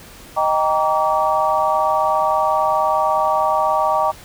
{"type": "chord", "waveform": "sine", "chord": "Eb major seventh", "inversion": "none", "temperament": "equal with one note detuned", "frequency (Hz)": [622.3, 784, 932.3, 1147.2], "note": ["Eb5", "G5", "Bb5", "D6"], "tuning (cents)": [0, 0, 0, -41], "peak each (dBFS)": -20, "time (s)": [0.36, 4.12], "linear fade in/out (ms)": 20, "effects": ["pink hiss -41 dBFS RMS until 4.24 s"]}